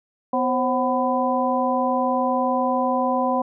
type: harmonic tone with a mistuned harmonic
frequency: 250.4 Hz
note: B3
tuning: 24 cents sharp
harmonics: 1 / 2 / 3 / 4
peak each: -24 / -24 / -24 / -24 dBFS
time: 0.33-3.42 s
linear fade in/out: 5 ms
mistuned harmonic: 2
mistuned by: +100 cents
effects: none